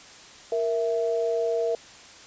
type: tone pair together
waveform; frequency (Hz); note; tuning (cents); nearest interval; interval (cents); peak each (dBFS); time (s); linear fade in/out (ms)
sine; 466.2 / 660.1; A#4 / E5; 0 / +2; tritone; 602; -24 / -27; 0.52-1.75; 2
effects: white hiss -47 dBFS RMS until 2.26 s + resampled to 16000 Hz